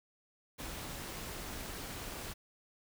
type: noise with amplitude modulation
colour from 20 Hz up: pink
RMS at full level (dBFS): -41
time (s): 0.58-2.34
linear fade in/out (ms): 20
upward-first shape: sine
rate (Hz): 237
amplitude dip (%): 50
effects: none